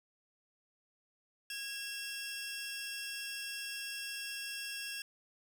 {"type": "tone pair together", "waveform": "20% pulse", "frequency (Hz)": [1649.1, 2709], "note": ["G#6", "E7"], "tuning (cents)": [-13, 47], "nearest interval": "major sixth", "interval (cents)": 860, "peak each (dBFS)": [-39, -37], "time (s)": [1.5, 5.02], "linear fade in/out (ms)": 2, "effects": []}